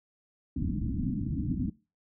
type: low-pass noise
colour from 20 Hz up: white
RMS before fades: -31 dBFS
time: 0.56-1.7 s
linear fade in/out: 5 ms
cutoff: 300 Hz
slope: 96 dB/octave
effects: noise-tail reverb RT60 0.3 s tail -21 dB re dry